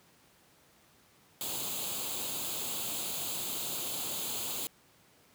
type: noise with comb filter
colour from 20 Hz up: white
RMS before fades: -36 dBFS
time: 1.41-4.67 s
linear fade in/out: 0 ms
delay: 0.27 ms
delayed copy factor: +0.7
effects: pink hiss -63 dBFS RMS until 5.34 s + high-pass 100 Hz 12 dB/octave